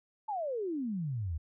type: exponential sweep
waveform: sine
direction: down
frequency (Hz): 892 to 73.42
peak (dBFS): -32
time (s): 0.28-1.38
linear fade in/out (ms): 10
effects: none